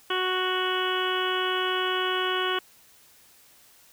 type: harmonic tone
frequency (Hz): 370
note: F#4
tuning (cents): 0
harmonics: 1 / 2 / 3 / 4 / 5 / 6 / 7 / 8 / 9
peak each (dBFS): -29 / -36 / -30 / -31 / -37 / -40 / -40 / -31 / -36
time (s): 0.1-2.59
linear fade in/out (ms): 5
effects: white hiss -56 dBFS RMS until 3.92 s